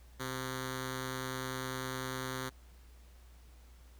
5% pulse tone with notch filter, 130 Hz, C3, 11 cents flat, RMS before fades -39 dBFS, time 0.19-2.5 s, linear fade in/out 20 ms, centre 710 Hz, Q 1.4, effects added 60 Hz sine -54 dBFS peak until 3.99 s + pink hiss -65 dBFS RMS until 3.99 s

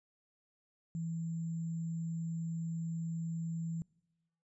sine tone with sample-and-hold, 164.81 Hz, E3, in tune, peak -35 dBFS, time 0.95-3.82 s, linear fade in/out 0 ms, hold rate 7350 Hz, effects noise-tail reverb RT60 1.0 s tail -25 dB re dry + resampled to 22050 Hz

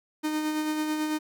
45% pulse tone with tremolo, 307.3 Hz, D#4, 21 cents flat, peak -25 dBFS, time 0.23-1.19 s, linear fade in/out 20 ms, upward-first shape sine, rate 9.1 Hz, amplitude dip 35%, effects none

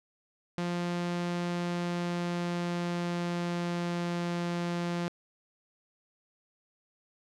sawtooth tone with pitch glide, 174.61 to 173.2 Hz, F3 to F3, 0 to -14 cents, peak -26 dBFS, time 0.58-5.08 s, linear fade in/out 0 ms, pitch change -14 cents, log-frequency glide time 1.46-4.36 s, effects low-pass 6000 Hz 12 dB/octave

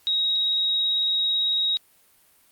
sine tone with vibrato, 3796 Hz, A#7, 31 cents sharp, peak -20 dBFS, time 0.07-1.77 s, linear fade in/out 0 ms, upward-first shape sine, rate 18 Hz, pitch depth 9 cents each way, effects white hiss -59 dBFS RMS until 2.51 s + Opus 48 kbps

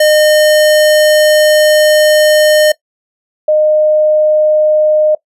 square / sine tone pair in turn, 610 / 612.9 Hz, D#5 / D#5, -34 / -26 cents, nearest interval unison, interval 8 cents, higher second, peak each -6 dBFS, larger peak neither, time 0-2.72 / 3.48-5.15 s, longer first, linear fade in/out 5 ms, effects noise-tail reverb RT60 0.1 s tail -20 dB re dry + resampled to 32000 Hz

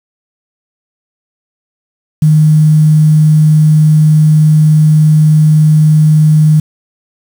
sine tone with quantisation, 153.9 Hz, D#3, 19 cents flat, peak -3 dBFS, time 2.22-6.6 s, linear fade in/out 5 ms, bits 5, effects none

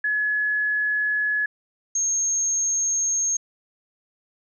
sine tone pair in turn, 1699 / 6469 Hz, G#6 / G#8, +39 / -46 cents, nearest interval octave + major seventh, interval 2315 cents, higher second, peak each -20 dBFS, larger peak neither, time 0.04-1.46 / 1.95-3.37 s, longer neither, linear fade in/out 5 ms, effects none

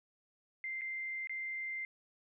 sine tone with dropouts, 2089 Hz, C7, 3 cents flat, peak -37 dBFS, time 0.64-1.85 s, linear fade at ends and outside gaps 1 ms, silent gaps 0.811-0.817 / 1.272-1.295 s, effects none

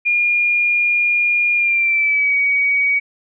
sine tone with pitch glide, 2420 to 2258 Hz, D#7 to C#7, -49 to +31 cents, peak -13 dBFS, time 0.05-3 s, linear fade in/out 20 ms, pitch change -120 cents, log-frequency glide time 1.55-2.35 s, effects none

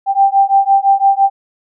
sine beating tone pair, 784 / 789.9 Hz, G5 / G5, 0 / +13 cents, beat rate 5.9 Hz, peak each -11 dBFS, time 0.06-1.3 s, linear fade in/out 50 ms, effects none

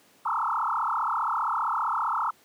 sine tone with frequency modulation, 1108.7 Hz, C#6, in tune, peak -24 dBFS, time 0.25-2.31 s, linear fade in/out 10 ms, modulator 35.2 Hz, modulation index 7, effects pink hiss -59 dBFS RMS until 2.44 s + high-pass 200 Hz 12 dB/octave

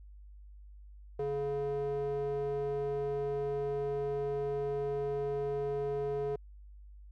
square tone with band-pass filter, 141 Hz, C#3, 30 cents sharp, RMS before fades -34 dBFS, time 1.19-6.36 s, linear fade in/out 5 ms, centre 490 Hz, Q 6, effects added 50 Hz sine -49 dBFS peak until 7.11 s

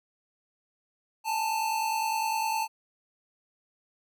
square tone pair together, 840 / 889.9 Hz, G#5 / A5, +19 / +19 cents, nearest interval minor second, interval 100 cents, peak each -35 / -28 dBFS, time 1.24-2.68 s, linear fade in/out 50 ms, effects none

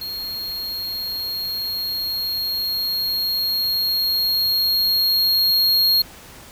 square tone with level ramp, 4263 Hz, C8, 32 cents sharp, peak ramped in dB -27 to -14 dBFS, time 0.01-6.02 s, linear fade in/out 5 ms, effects pink hiss -42 dBFS RMS until 6.51 s

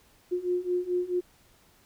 sine beating tone pair, 355.5 / 360.1 Hz, F4 / F#4, +31 / -47 cents, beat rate 4.6 Hz, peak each -30 / -28 dBFS, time 0.31-1.21 s, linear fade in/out 20 ms, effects pink hiss -61 dBFS RMS until 1.85 s

